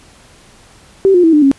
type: tone with pitch steps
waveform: sine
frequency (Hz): 387.5 / 355.3 / 325.8 / 298.8 / 274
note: G4 / F4 / E4 / D4 / C#4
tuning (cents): -20 / +30 / -20 / +30 / -20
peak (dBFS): -5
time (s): 1.05-1.515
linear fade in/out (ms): 0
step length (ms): 93
effects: pink hiss -44 dBFS RMS until 1.58 s + resampled to 24000 Hz